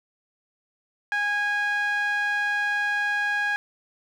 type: tone with band-pass filter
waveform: sawtooth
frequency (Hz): 823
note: G#5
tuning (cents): -16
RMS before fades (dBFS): -25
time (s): 1.12-3.56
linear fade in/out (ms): 0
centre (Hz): 1700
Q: 3.1
effects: none